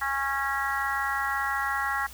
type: harmonic tone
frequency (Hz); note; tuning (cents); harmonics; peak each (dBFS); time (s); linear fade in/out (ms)
274.5; C#4; -17; 3 / 4 / 5 / 6 / 7; -32 / -32 / -32 / -32 / -32; 0.01-2.07; 10
effects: added 60 Hz sine -47 dBFS peak until 2.13 s + white hiss -47 dBFS RMS until 2.13 s